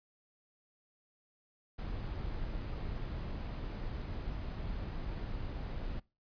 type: noise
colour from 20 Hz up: brown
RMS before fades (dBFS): -39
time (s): 1.78-6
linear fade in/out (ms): 10
effects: noise-tail reverb RT60 0.3 s tail -24 dB re dry + resampled to 11025 Hz